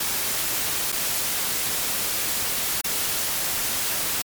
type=noise with dropouts; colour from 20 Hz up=white; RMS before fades=-25 dBFS; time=0-4.22 s; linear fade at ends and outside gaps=5 ms; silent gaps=0.92-0.924 / 2.813-2.842 s; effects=MP3 96 kbps